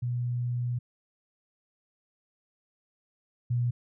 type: tone pair in turn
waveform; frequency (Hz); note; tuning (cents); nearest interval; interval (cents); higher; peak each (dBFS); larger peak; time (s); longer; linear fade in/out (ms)
sine; 122 / 121.16; B2 / B2; -21 / -33; unison; 12; first; -27 / -24; second; 0.02-0.79 / 3.5-3.71; first; 10
effects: none